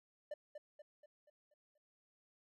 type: tone with echo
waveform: triangle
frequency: 595 Hz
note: D5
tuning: 22 cents sharp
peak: -39 dBFS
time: 0.31-0.34 s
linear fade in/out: 5 ms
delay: 240 ms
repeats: 6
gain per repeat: -6 dB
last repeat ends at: 1.78 s
effects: none